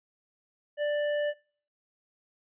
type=tone with hard clipping; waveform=sine; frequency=589 Hz; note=D5; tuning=5 cents sharp; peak=-28 dBFS; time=0.77-1.34 s; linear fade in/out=50 ms; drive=10 dB; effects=noise-tail reverb RT60 0.5 s tail -24 dB re dry + resampled to 8000 Hz